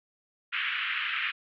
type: band-pass noise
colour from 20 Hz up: white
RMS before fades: -31 dBFS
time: 0.52-1.32 s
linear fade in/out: 20 ms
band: 1300 to 3000 Hz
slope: 48 dB/octave
effects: none